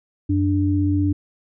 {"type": "tone pair together", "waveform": "sine", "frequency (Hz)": [92.59, 293.7], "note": ["F#2", "D4"], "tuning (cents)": [2, 0], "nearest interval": "octave + minor sixth", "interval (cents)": 1998, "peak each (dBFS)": -19, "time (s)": [0.29, 1.13], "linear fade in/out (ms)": 10, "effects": []}